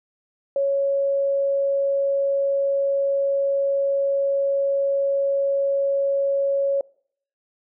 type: tone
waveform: sine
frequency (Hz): 554.4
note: C#5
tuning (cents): 0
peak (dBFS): -18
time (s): 0.56-6.81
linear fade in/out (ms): 2
effects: noise-tail reverb RT60 0.6 s tail -24 dB re dry